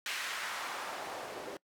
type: noise with band-pass filter sweep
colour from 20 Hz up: white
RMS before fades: -40 dBFS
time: 0.06-1.57 s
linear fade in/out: 2 ms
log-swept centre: 2200 to 410 Hz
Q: 1.3
effects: noise-tail reverb RT60 0.1 s tail -22 dB re dry